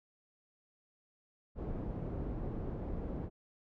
pink low-pass noise, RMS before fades -39 dBFS, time 1.55-3.3 s, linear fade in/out 50 ms, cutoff 480 Hz, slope 12 dB/octave, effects none

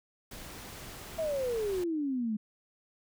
pink noise, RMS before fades -45 dBFS, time 0.31-1.84 s, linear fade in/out 5 ms
sine exponential sweep, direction down, 661 to 207.7 Hz, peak -29 dBFS, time 1.18-2.37 s, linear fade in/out 10 ms
effects none

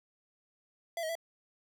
square tone with pitch steps, 674 / 634 / 664 Hz, E5 / D#5 / E5, +38 / +32 / +12 cents, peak -34 dBFS, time 0.97-1.153 s, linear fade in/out 2 ms, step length 61 ms, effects none

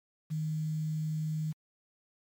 sine tone with quantisation, 155.56 Hz, D#3, in tune, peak -30 dBFS, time 0.3-1.53 s, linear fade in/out 20 ms, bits 9, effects MP3 96 kbps

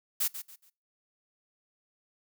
blue noise with echo, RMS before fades -28 dBFS, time 0.2-0.28 s, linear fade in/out 10 ms, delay 140 ms, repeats 3, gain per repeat -11 dB, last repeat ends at 0.7 s, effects noise-tail reverb RT60 0.3 s tail -23 dB re dry

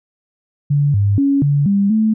sine tone with pitch steps, 143.9 / 100.8 / 278.5 / 143.3 / 199.5 / 218.3 Hz, D3 / G2 / C#4 / D3 / G3 / A3, -35 / +49 / +8 / -42 / +31 / -13 cents, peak -11 dBFS, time 0.7-2.14 s, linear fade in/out 10 ms, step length 240 ms, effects none

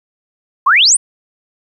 sine exponential sweep, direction up, 987.8 to 9920 Hz, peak -6 dBFS, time 0.66-0.97 s, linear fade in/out 10 ms, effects 8-bit

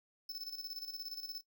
square tone with tremolo, 5260 Hz, E8, 5 cents flat, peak -40 dBFS, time 0.29-1.41 s, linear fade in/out 5 ms, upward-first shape square, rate 17 Hz, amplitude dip 60%, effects noise-tail reverb RT60 0.1 s tail -18 dB re dry

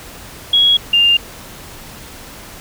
sine tone pair in turn, 3322 / 2802 Hz, G#7 / F7, 0 / +5 cents, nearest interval minor third, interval 295 cents, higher first, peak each -8 dBFS, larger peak neither, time 0.53-0.77 / 0.93-1.17 s, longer neither, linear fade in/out 5 ms, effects pink hiss -35 dBFS RMS until 2.6 s

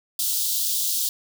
white high-pass noise, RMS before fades -24 dBFS, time 0.19-1.09 s, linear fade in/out 2 ms, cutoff 3300 Hz, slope 48 dB/octave, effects none

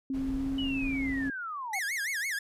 sine tone with pitch glide, 267.3 to 270.1 Hz, C4 to C#4, +37 to -45 cents, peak -29 dBFS, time 0.1-1.3 s, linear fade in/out 2 ms, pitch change +18 cents, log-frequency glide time 0.35-0.43 s
brown noise, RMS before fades -40 dBFS, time 0.13-1.3 s, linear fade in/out 20 ms
sine linear sweep, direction down, 2984 to 733 Hz, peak -34 dBFS, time 0.58-1.79 s, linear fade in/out 5 ms
45% pulse tone with vibrato, 1889 Hz, A#6, 22 cents sharp, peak -30 dBFS, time 1.73-2.39 s, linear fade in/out 5 ms, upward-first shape sine, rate 6 Hz, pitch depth 280 cents each way
effects resampled to 32000 Hz

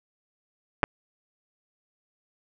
clicks, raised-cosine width 0.5 ms, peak -6 dBFS, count 2, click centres 0.832 / 0.839 s, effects none

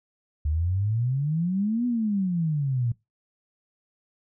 sine exponential two-way sweep, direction up then down, 72.6 to 248.4 to 114.6 Hz, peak -22 dBFS, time 0.45-2.92 s, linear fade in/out 5 ms, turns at 1.86 s, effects noise-tail reverb RT60 0.2 s tail -21 dB re dry

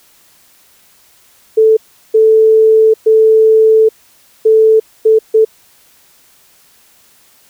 sine tone bursts at uneven times, 440 Hz, A4, in tune, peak -4 dBFS, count 6, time 1.57-1.77 / 2.14-2.94 / 3.06-3.89 / 4.45-4.8 / 5.05-5.19 / 5.34-5.45 s, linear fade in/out 10 ms, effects white hiss -48 dBFS RMS until 7.49 s

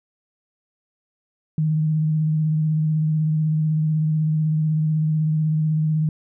sine tone with vibrato, 155.56 Hz, D#3, in tune, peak -17 dBFS, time 1.58-6.09 s, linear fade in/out 2 ms, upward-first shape sine, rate 16 Hz, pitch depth 24 cents each way, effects none

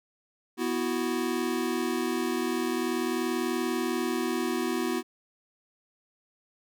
square chord, B suspended fourth, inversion none, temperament equal, 246.9 / 329.6 / 370 Hz, B3 / E4 / F#4, 0 / 0 / 0 cents, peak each -32 dBFS, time 0.57-5.03 s, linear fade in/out 50 ms, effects none

